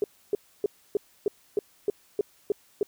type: tone bursts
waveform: sine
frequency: 410 Hz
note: G#4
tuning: 22 cents flat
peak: -20 dBFS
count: 10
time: 0.02-2.83 s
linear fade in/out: 2 ms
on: 20 ms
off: 290 ms
effects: white hiss -61 dBFS RMS until 2.87 s